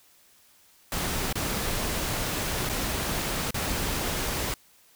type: noise with dropouts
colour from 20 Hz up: pink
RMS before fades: -29 dBFS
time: 0.92-4.54 s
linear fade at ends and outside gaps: 1 ms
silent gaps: 1.327-1.355 / 2.691-2.696 / 3.507-3.543 s
effects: white hiss -59 dBFS RMS until 4.95 s